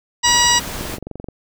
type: noise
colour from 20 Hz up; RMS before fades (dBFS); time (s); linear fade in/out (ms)
pink; -28; 0.23-0.99; 50
type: harmonic tone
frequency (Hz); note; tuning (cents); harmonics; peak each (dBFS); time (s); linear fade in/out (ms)
963; B5; -44; 1 / 2 / 3 / 4 / 5 / 6 / 8; -18 / -20 / -20 / -21 / -21 / -18 / -20; 0.23-0.6; 20
type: click train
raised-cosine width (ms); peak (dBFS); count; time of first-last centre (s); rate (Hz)
2; -17; 12; 0.81-1.286; 23.1
effects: none